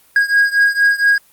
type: beating tone pair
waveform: triangle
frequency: 1637 / 1641.3 Hz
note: G#6 / G#6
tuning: -25 / -21 cents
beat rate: 4.3 Hz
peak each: -11 / -13 dBFS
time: 0.16-1.18 s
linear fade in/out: 2 ms
effects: white hiss -51 dBFS RMS until 1.32 s + Opus 32 kbps